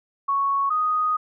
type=tone pair in turn; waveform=sine; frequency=1108.7 / 1244.5 Hz; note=C#6 / D#6; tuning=0 / 0 cents; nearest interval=major second; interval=200 cents; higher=second; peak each=-19 dBFS; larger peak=neither; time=0.28-0.7 / 0.7-1.17 s; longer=second; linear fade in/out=10 ms; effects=none